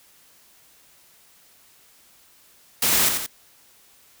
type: noise with echo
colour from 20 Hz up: white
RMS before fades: -20 dBFS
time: 2.82-3.09 s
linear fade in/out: 5 ms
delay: 87 ms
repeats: 2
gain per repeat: -5 dB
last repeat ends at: 3.264 s
effects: white hiss -55 dBFS RMS until 4.2 s